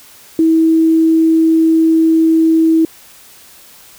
sine tone, 323.4 Hz, E4, 33 cents flat, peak -7 dBFS, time 0.39-2.85 s, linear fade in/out 2 ms, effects white hiss -41 dBFS RMS until 3.98 s

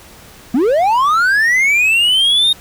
triangle linear sweep, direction up, 220 to 3729 Hz, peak -8 dBFS, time 0.54-2.53 s, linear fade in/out 5 ms, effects pink hiss -40 dBFS RMS until 2.6 s

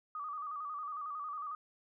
sine tone with vibrato, 1197 Hz, D6, 33 cents sharp, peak -38 dBFS, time 0.15-1.55 s, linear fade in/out 2 ms, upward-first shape square, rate 11 Hz, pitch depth 66 cents each way, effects none

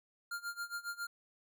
square tone with tremolo, 1401 Hz, F6, 5 cents sharp, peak -37 dBFS, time 0.31-1.07 s, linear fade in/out 5 ms, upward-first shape sine, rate 7.3 Hz, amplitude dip 90%, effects none

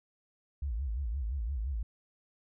sine tone with vibrato, 61.74 Hz, B1, in tune, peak -31 dBFS, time 0.62-1.83 s, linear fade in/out 5 ms, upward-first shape sine, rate 5.8 Hz, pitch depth 270 cents each way, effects none

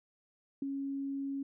sine tone with ADSR envelope, 275.6 Hz, C#4, 10 cents flat, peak -29 dBFS, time 0.62-1.43 s, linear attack 4 ms, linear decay 8 ms, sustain -5 dB, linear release 6 ms, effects none

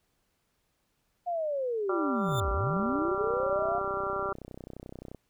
sine linear two-way sweep, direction down then up, 720 to 49 to 720 Hz, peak -28 dBFS, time 1.26-3.8 s, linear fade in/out 20 ms, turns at 2.51 s
harmonic tone, 196 Hz, G3, in tune, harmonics 2 / 3 / 4 / 5 / 6 / 7, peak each -35 / -36 / -40 / -41 / -35 / -35 dBFS, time 1.89-4.33 s, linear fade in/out 5 ms
sawtooth tone with exponential growth, 3567 Hz, A7, 23 cents sharp, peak -30 dBFS, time 2.15-2.4 s, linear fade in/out 1 ms, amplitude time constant 53 ms
click train, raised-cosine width 2 ms, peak -29 dBFS, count 91, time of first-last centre 2.29-5.147 s, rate 31.5 Hz
effects pink hiss -75 dBFS RMS until 5.29 s

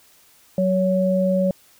sine tone pair together, 186.88 / 560 Hz, F#3 / C#5, +18 / +18 cents, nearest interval octave + perfect fifth, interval 1900 cents, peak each -19 dBFS, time 0.58-1.51 s, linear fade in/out 2 ms, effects white hiss -54 dBFS RMS until 1.79 s

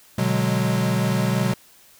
square chord, G# half-diminished seventh, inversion first, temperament equal, 123.47 / 146.83 / 185 / 207.7 Hz, B2 / D3 / F#3 / G#3, 0 / 0 / 0 / 0 cents, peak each -24 / -28 / -24 / -27 dBFS, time 0.18-1.54 s, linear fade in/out 5 ms, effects white hiss -52 dBFS RMS until 1.99 s

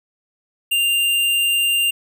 square tone, 2791 Hz, F7, 2 cents flat, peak -16 dBFS, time 0.71-1.91 s, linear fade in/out 10 ms, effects none

